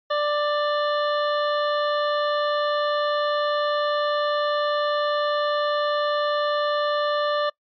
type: tone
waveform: 25% pulse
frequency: 590 Hz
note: D5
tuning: 8 cents sharp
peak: -17 dBFS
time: 0.1-7.5 s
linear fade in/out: 10 ms
effects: noise-tail reverb RT60 0.1 s tail -25 dB re dry + resampled to 11025 Hz